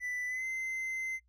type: tone with pitch glide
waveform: triangle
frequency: 1986 to 2067 Hz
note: B6 to C7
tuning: +9 to -22 cents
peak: -32 dBFS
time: 0-1.2 s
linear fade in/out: 50 ms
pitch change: +69 cents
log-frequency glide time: 0.27-0.45 s
effects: noise-tail reverb RT60 0.1 s tail -26 dB re dry + added 60 Hz sine -66 dBFS peak until 1.28 s